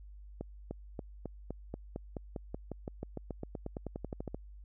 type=accelerating click train; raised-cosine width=2 ms; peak=-25 dBFS; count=26; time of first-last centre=0.41-4.345 s; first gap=300 ms; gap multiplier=0.94; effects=added 50 Hz sine -48 dBFS peak until 4.64 s